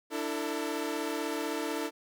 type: chord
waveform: sawtooth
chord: D suspended second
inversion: none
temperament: equal with one note detuned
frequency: 293.7 / 329.6 / 448.5 Hz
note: D4 / E4 / A4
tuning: 0 / 0 / +33 cents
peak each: -32 dBFS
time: 0.1-1.91 s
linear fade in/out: 50 ms
effects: none